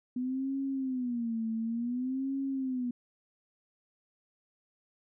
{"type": "tone with vibrato", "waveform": "sine", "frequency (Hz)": 246.9, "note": "B3", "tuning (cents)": 0, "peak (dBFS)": -30, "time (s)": [0.16, 2.91], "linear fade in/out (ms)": 5, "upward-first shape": "sine", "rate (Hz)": 0.56, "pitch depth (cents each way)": 170, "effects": []}